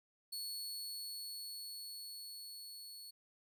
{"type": "tone with level ramp", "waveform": "sawtooth", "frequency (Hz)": 4400, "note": "C#8", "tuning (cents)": -14, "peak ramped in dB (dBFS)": [-38, -47], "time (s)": [0.32, 3.11], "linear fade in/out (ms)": 10, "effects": []}